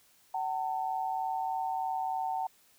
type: tone pair together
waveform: sine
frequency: 757 / 900.2 Hz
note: F#5 / A5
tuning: +39 / +39 cents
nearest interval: minor third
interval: 300 cents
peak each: -32 / -34 dBFS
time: 0.34-2.47 s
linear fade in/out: 5 ms
effects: white hiss -64 dBFS RMS until 2.78 s